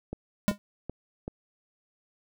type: click train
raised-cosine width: 2 ms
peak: -21 dBFS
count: 4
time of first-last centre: 0.13-1.279 s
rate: 2.61 Hz
type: tone with exponential decay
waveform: square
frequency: 203.8 Hz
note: G#3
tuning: 32 cents flat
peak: -17 dBFS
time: 0.48-0.58 s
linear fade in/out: 0 ms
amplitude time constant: 20 ms
effects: none